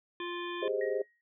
harmonic tone, 349.2 Hz, F4, in tune, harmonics 1 / 3 / 5 / 7 / 9 / 10, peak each -37 / -42 / -44 / -45 / -47 / -47 dBFS, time 0.2-0.68 s, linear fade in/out 2 ms
sine chord, Ab major seventh, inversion third, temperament equal, 392 / 415.3 / 523.3 / 622.3 Hz, G4 / Ab4 / C5 / Eb5, 0 / 0 / 0 / 0 cents, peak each -35 / -33 / -34 / -38 dBFS, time 0.62-1.02 s, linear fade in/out 5 ms
sine tone with exponential decay, 1887 Hz, A#6, 21 cents sharp, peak -38 dBFS, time 0.81-1.21 s, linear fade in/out 2 ms, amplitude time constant 86 ms
effects noise-tail reverb RT60 0.1 s tail -19 dB re dry

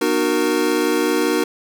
square chord, B major seventh, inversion none, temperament equal with one note detuned, 246.9 / 304.9 / 370 / 466.2 Hz, B3 / D#4 / F#4 / A#4, 0 / -35 / 0 / 0 cents, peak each -27 / -21 / -22 / -22 dBFS, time 0.01-1.44 s, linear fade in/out 5 ms, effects none

